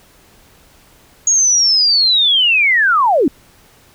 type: linear sweep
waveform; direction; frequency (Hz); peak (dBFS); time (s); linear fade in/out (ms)
sine; down; 6700 to 240.2; -9; 1.27-3.28; 2
effects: pink hiss -48 dBFS RMS until 3.94 s